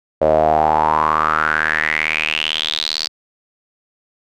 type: tone with band-pass filter sweep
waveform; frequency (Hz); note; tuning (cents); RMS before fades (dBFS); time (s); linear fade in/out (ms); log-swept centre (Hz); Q
sawtooth; 77.78; D#2; 0; -17; 0.21-3.08; 10; 570 to 4700; 7.2
effects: none